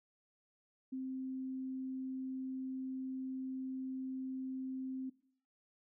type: tone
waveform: sine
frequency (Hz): 261.6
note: C4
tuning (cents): 0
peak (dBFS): -38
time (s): 0.92-5.1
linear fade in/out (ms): 10
effects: noise-tail reverb RT60 0.6 s tail -20 dB re dry